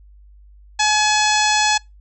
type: harmonic tone with a mistuned harmonic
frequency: 849 Hz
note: G#5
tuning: 38 cents sharp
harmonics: 1 / 2 / 3 / 4 / 5 / 6 / 7 / 8 / 9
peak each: -18 / -21 / -23 / -24 / -25 / -26 / -26 / -27 / -28 dBFS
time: 0.79-1.78 s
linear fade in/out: 10 ms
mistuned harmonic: 9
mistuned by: +22 cents
effects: noise-tail reverb RT60 0.2 s tail -25 dB re dry + added 50 Hz sine -43 dBFS peak until 2 s